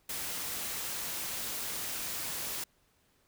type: noise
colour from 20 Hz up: white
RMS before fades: -37 dBFS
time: 0.09-2.64 s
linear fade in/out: 5 ms
effects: pink hiss -70 dBFS RMS until 3.27 s